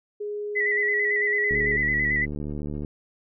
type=tone; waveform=sine; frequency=415.3 Hz; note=G#4; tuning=in tune; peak=-28 dBFS; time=0.2-1.77 s; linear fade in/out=10 ms
type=tone with vibrato; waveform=sine; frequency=1975.5 Hz; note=B6; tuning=in tune; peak=-21 dBFS; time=0.55-2.26 s; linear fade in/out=20 ms; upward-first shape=square; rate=9 Hz; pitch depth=39 cents each way
type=click train; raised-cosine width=3 ms; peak=-20 dBFS; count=100; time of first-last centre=1.51-2.848 s; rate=74 Hz
effects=none